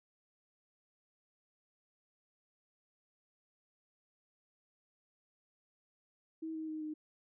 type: tone with pitch steps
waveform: sine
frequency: 320.8 / 316.2 / 311.7 / 307.2 Hz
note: E4 / D#4 / D#4 / D#4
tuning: -47 / +28 / +3 / -22 cents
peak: -38 dBFS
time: 6.42-6.94 s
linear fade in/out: 10 ms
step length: 130 ms
effects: none